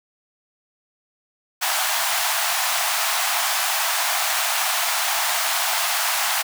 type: high-pass noise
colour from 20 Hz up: pink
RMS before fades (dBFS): -22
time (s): 1.61-6.43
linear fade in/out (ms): 20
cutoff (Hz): 650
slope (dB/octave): 96
effects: none